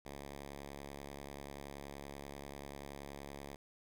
5% pulse tone, 70.4 Hz, C#2, 27 cents sharp, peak -35 dBFS, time 0.05-3.56 s, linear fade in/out 5 ms, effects none

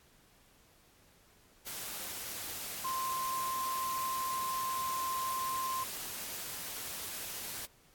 sine tone in noise, 1046.5 Hz, C6, in tune, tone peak -33 dBFS, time 2.84-5.84 s, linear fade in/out 10 ms, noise white, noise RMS -41 dBFS, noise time 1.66-7.66 s, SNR +5 dB, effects pink hiss -64 dBFS RMS until 7.94 s + AAC 64 kbps

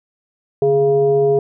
sine tone with frequency modulation, 415.3 Hz, G#4, in tune, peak -11 dBFS, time 0.62-1.39 s, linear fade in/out 2 ms, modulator 272 Hz, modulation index 0.54, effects none

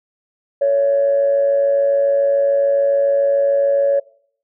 sine tone with amplitude modulation, 560 Hz, C#5, 18 cents sharp, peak -9 dBFS, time 0.61-4 s, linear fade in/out 10 ms, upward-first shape sine, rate 107 Hz, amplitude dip 50%, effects noise-tail reverb RT60 0.6 s tail -22 dB re dry + tanh soft clip ceiling -7 dBFS

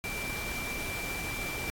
sine tone in noise, 2349 Hz, D7, in tune, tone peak -36 dBFS, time 0.04-1.7 s, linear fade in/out 0 ms, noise pink, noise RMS -38 dBFS, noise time 0.04-1.7 s, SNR -1 dB, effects AAC 64 kbps

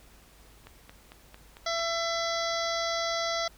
click train, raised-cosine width 0.3 ms, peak -30 dBFS, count 6, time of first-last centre 0.67-1.794 s, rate 4.45 Hz
harmonic tone, 670 Hz, E5, 28 cents sharp, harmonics 1 / 2 / 3 / 5 / 6 / 7 / 8 / 9, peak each -31 / -34 / -36 / -38 / -39 / -39 / -40 / -41 dBFS, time 1.66-3.48 s, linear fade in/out 5 ms
effects added 50 Hz sine -57 dBFS peak until 3.57 s + pink hiss -57 dBFS RMS until 3.57 s

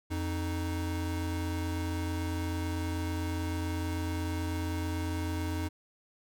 square tone pair together, 87.1 / 310.4 Hz, F2 / D#4, -4 / -4 cents, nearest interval octave + minor seventh, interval 2200 cents, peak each -33 / -37 dBFS, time 0.1-5.69 s, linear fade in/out 20 ms, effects none

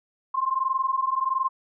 sine tone pair together, 1046.5 / 1067.9 Hz, C6 / C6, 0 / +35 cents, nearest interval unison, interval 35 cents, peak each -25 dBFS, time 0.34-1.49 s, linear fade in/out 10 ms, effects none

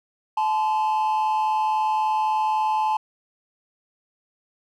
triangle tone pair together, 865 / 1028.7 Hz, A5 / C6, -30 / -30 cents, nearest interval minor third, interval 300 cents, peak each -17 / -24 dBFS, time 0.37-2.97 s, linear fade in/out 5 ms, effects tanh soft clip ceiling -15 dBFS

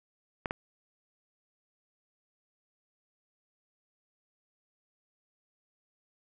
clicks, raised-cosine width 0.5 ms, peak -17 dBFS, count 2, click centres 0.458 / 0.509 s, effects none

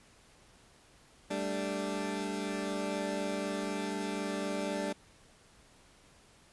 20% pulse chord, G suspended second, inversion none, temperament equal, 196 / 220 / 293.7 Hz, G3 / A3 / D4, 0 / 0 / 0 cents, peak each -32 / -35 / -32 dBFS, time 1.3-4.93 s, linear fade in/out 10 ms, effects pink hiss -61 dBFS RMS until 6.52 s + resampled to 24000 Hz

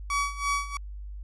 30% pulse tone with tremolo, 1136 Hz, C#6, 42 cents sharp, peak -21 dBFS, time 0.1-0.77 s, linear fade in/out 2 ms, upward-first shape sine, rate 3 Hz, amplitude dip 85%, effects added 50 Hz sine -36 dBFS peak until 1.23 s + resampled to 22050 Hz

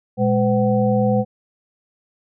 sine tone cluster, 117.5 / 207.1 / 508 / 754 Hz, A#2 / G#3 / B4 / F#5, +14 / -5 / +49 / +32 cents, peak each -21 / -18 / -19 / -24 dBFS, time 0.17-1.25 s, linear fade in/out 50 ms, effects none

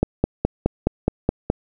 click train, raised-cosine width 2 ms, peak -3 dBFS, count 8, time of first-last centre 0.03-1.501 s, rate 4.76 Hz, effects none

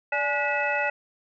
sine tone cluster, 584 / 842 / 1453 / 1951 / 2595 Hz, D5 / G#5 / F#6 / B6 / E7, -10 / +24 / -32 / -22 / -28 cents, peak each -29 dBFS, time 0.12-0.9 s, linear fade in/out 5 ms, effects tanh soft clip ceiling -11 dBFS

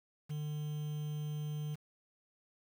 triangle tone with quantisation, 150 Hz, D3, 37 cents sharp, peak -34 dBFS, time 0.29-1.76 s, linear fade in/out 20 ms, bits 9, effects none

